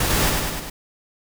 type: noise with echo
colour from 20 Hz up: pink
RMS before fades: -21 dBFS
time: 0-0.3 s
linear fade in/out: 5 ms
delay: 100 ms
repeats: 4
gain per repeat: -3 dB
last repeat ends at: 0.7 s
effects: none